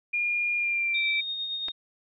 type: tone with pitch glide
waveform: sine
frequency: 2418 to 2329 Hz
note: D7 to D7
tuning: +50 to -15 cents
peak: -24 dBFS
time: 0.13-1.21 s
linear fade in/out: 10 ms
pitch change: -65 cents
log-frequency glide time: 0.57-1.08 s
type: tone with tremolo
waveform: sine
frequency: 3704 Hz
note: A#7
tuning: 12 cents flat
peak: -28 dBFS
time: 0.94-1.72 s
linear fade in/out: 10 ms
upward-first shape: sine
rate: 8.8 Hz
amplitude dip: 35%
type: clicks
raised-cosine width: 0.3 ms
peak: -24 dBFS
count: 2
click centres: 1.683 / 1.686 s
effects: none